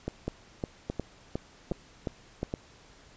two click trains, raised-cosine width 2 ms, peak -18 / -17 dBFS, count 4 / 7, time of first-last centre 0.08-2.539 / 0.28-2.431 s, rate 1.22 / 2.79 Hz, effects pink hiss -56 dBFS RMS until 3.16 s + resampled to 16000 Hz

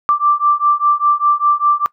sine beating tone pair, 1173 / 1178 Hz, D6 / D6, -2 / +5 cents, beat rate 5 Hz, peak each -14 dBFS, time 0.09-1.86 s, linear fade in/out 0 ms, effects noise-tail reverb RT60 0.1 s tail -20 dB re dry

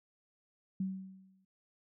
sine tone with exponential decay, 190 Hz, F#3, 46 cents sharp, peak -30 dBFS, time 0.8-1.45 s, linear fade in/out 5 ms, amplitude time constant 140 ms, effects none

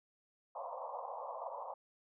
white band-pass noise, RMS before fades -44 dBFS, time 0.55-1.74 s, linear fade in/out 5 ms, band 500 to 1100 Hz, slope 96 dB/octave, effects none

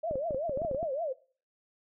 sine tone with vibrato, 598 Hz, D5, 31 cents sharp, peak -30 dBFS, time 0.03-1.13 s, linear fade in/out 10 ms, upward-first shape triangle, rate 5.3 Hz, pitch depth 280 cents each way
clicks, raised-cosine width 2 ms, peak -25 dBFS, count 11, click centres 0.111 / 0.156 / 0.308 / 0.346 / 0.495 / 0.574 / 0.618 / 0.649 / 0.713 / 0.747 / 0.829 s
effects noise-tail reverb RT60 0.4 s tail -19 dB re dry

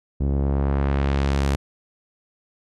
sawtooth tone with low-pass filter sweep, 69.3 Hz, C#2, in tune, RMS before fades -21 dBFS, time 0.2-1.56 s, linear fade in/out 10 ms, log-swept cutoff 340 to 11000 Hz, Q 0.74, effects none

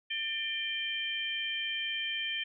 sine tone cluster, 1792 / 2382 / 3124 Hz, A6 / D7 / G7, +31 / +24 / -7 cents, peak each -39 / -37 / -34 dBFS, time 0.1-2.44 s, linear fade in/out 10 ms, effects none

